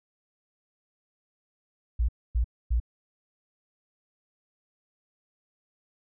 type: tone bursts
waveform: sine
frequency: 58.27 Hz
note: A#1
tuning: in tune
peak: -21 dBFS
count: 3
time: 1.99-2.801 s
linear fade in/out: 10 ms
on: 97 ms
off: 260 ms
effects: none